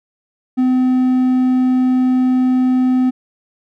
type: tone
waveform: triangle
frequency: 255.1 Hz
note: C4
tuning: 44 cents flat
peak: -9 dBFS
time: 0.57-3.11 s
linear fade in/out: 20 ms
effects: none